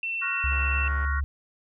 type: tone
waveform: sine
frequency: 2692 Hz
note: E7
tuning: 36 cents sharp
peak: -27 dBFS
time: 0.03-0.88 s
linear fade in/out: 2 ms
type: chord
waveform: sine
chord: Gb major seventh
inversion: second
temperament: equal with one note detuned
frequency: 1108.7 / 1396.9 / 1480 / 1877.6 Hz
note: Db6 / F6 / Gb6 / Bb6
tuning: 0 / 0 / 0 / +12 cents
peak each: -34 dBFS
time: 0.21-1.21 s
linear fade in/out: 20 ms
type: tone with pitch glide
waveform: sine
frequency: 69.3 to 70.35 Hz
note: C#2 to C#2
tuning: 0 to +26 cents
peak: -24 dBFS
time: 0.44-1.24 s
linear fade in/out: 0 ms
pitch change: +26 cents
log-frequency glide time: 0.63-0.82 s
type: click train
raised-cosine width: 0.5 ms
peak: -28 dBFS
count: 58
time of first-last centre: 0.52-1.048 s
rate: 108 Hz
effects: none